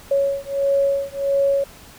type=beating tone pair; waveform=sine; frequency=554.4 / 555.9 Hz; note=C#5 / C#5; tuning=0 / +5 cents; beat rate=1.5 Hz; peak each=-20 dBFS; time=0.11-1.64 s; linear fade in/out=5 ms; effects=pink hiss -44 dBFS RMS until 1.98 s